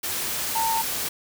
sine tone in noise, 900 Hz, A5, 39 cents sharp, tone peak -22 dBFS, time 0.55-0.82 s, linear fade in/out 10 ms, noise white, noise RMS -28 dBFS, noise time 0.03-1.09 s, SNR +3 dB, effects none

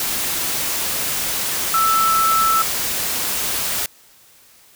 sine tone in noise, 1319 Hz, E6, 1 cent sharp, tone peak -14 dBFS, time 1.74-2.62 s, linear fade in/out 2 ms, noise white, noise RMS -22 dBFS, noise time 0-3.86 s, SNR +5 dB, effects white hiss -50 dBFS RMS until 4.75 s

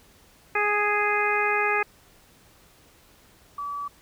harmonic tone, 415.3 Hz, G#4, in tune, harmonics 1 / 2 / 3 / 4 / 5 / 6, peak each -28 / -28 / -28 / -28 / -28 / -28 dBFS, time 0.55-1.83 s, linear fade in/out 5 ms
sine tone, 1148 Hz, D6, 40 cents flat, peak -29 dBFS, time 3.58-3.88 s, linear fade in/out 5 ms
effects pink hiss -56 dBFS RMS until 4.01 s

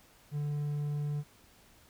triangle tone, 146.83 Hz, D3, in tune, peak -29 dBFS, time 0.31-1.24 s, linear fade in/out 50 ms, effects pink hiss -61 dBFS RMS until 1.89 s

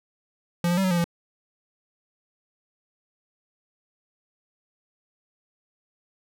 square tone with pitch steps, 172.9 / 175.5 / 192.6 / 186.2 / 173.8 / 170.7 Hz, F3 / F3 / G3 / F#3 / F3 / F3, -17 / +9 / -30 / +11 / -8 / -39 cents, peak -21 dBFS, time 0.64-1.042 s, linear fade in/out 2 ms, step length 67 ms, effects none

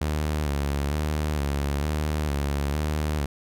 sawtooth tone with vibrato, 73.42 Hz, D2, in tune, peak -20 dBFS, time 0.01-3.26 s, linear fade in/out 5 ms, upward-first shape square, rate 1.1 Hz, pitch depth 59 cents each way, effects none

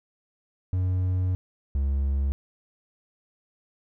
triangle tone pair in turn, 92 / 68.92 Hz, F#2 / C#2, -9 / -9 cents, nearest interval perfect fourth, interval 500 cents, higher first, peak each -20 dBFS, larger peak neither, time 0.73-1.35 / 1.75-2.32 s, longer first, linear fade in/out 0 ms, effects none

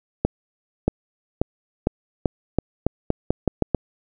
accelerating click train, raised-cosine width 2 ms, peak -4 dBFS, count 12, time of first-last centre 0.25-3.747 s, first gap 630 ms, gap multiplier 0.85, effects none

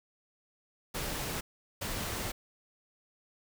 pink noise bursts at uneven times, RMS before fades -36 dBFS, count 2, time 0.94-1.41 / 1.81-2.32 s, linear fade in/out 10 ms, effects none

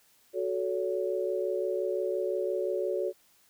sine tone cluster, 369.8 / 435.6 / 565 Hz, F#4 / A4 / C#5, -1 / -17 / +33 cents, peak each -31 / -33 / -32 dBFS, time 0.33-3.13 s, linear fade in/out 50 ms, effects white hiss -64 dBFS RMS until 3.49 s

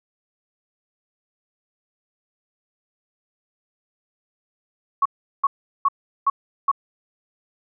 sine tone bursts, 1108 Hz, C#6, 1 cent flat, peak -14 dBFS, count 5, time 5.02-6.715 s, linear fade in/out 5 ms, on 35 ms, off 380 ms, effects none

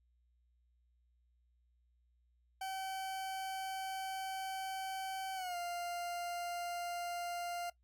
40% pulse tone with pitch glide, 766 to 698.4 Hz, G5 to F5, -40 to 0 cents, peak -38 dBFS, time 2.61-7.7 s, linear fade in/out 5 ms, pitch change -160 cents, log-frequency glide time 5.35-5.56 s, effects noise-tail reverb RT60 0.1 s tail -18 dB re dry + added 60 Hz sine -70 dBFS peak until 7.83 s

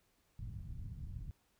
white low-pass noise, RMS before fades -45 dBFS, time 0.39-1.31 s, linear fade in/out 0 ms, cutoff 130 Hz, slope 24 dB/octave, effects pink hiss -75 dBFS RMS until 1.59 s

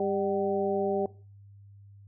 harmonic tone with a mistuned harmonic, 198.9 Hz, G3, 25 cents sharp, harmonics 1 / 2 / 3 / 4, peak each -34 / -28 / -32 / -33 dBFS, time 0-1.06 s, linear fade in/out 2 ms, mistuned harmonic 4, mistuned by -67 cents, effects noise-tail reverb RT60 0.4 s tail -20 dB re dry + added 100 Hz sine -49 dBFS peak until 2.07 s

